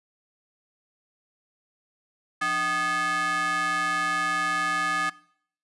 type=ring-modulated tone; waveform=square; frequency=234.6 Hz; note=A#3; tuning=11 cents sharp; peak=-21 dBFS; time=2.41-5.1 s; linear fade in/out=10 ms; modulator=1470 Hz; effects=noise-tail reverb RT60 0.6 s tail -21 dB re dry + resampled to 24000 Hz